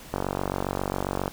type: click train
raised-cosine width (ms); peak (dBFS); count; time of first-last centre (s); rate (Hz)
1; -12; 55; 0.14-1.279; 47.4
effects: pink hiss -45 dBFS RMS until 1.32 s